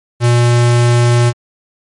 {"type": "tone", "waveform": "square", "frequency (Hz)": 120, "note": "B2", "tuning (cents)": -49, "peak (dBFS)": -8, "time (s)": [0.2, 1.33], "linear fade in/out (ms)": 50, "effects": ["MP3 48 kbps"]}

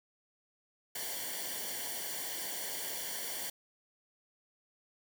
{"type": "noise with comb filter", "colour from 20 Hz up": "white", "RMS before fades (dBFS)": -39, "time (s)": [0.95, 3.5], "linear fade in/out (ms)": 5, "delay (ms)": 0.78, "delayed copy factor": -0.8, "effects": []}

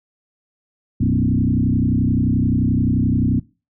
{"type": "tone with frequency modulation", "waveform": "sine", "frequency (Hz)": 174.61, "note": "F3", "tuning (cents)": 0, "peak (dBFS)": -14, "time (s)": [1, 3.4], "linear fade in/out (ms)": 10, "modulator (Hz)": 31.5, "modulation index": 3.3, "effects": ["noise-tail reverb RT60 0.3 s tail -22 dB re dry"]}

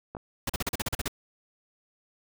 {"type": "clicks", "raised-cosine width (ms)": 1, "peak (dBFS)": -24, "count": 2, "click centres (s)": [0.15, 0.168]}
{"type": "noise bursts", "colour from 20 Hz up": "pink", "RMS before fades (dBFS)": -29, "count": 10, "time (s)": [0.47, 1.081], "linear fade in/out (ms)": 5, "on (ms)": 26, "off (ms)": 39}
{"effects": []}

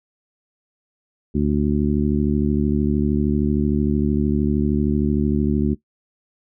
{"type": "harmonic tone", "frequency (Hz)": 73.1, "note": "D2", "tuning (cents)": -7, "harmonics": [1, 2, 3, 4, 5], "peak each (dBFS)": [-24, -23, -20, -23, -25], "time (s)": [1.34, 5.75], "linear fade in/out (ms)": 20, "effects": ["noise-tail reverb RT60 0.1 s tail -17 dB re dry"]}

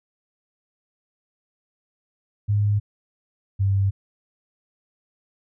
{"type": "tone pair in turn", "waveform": "sine", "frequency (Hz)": [103.3, 98.11], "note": ["G#2", "G2"], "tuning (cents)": [-9, 2], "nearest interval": "minor second", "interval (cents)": 89, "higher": "first", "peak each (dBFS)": -17, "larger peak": "neither", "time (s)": [[2.48, 2.8], [3.59, 3.91]], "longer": "neither", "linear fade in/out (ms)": 20, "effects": []}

